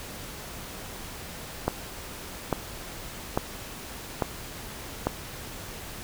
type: click train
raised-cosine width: 1 ms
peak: -9 dBFS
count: 5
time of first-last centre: 1.68-5.07 s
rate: 1.18 Hz
effects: pink hiss -40 dBFS RMS until 6.03 s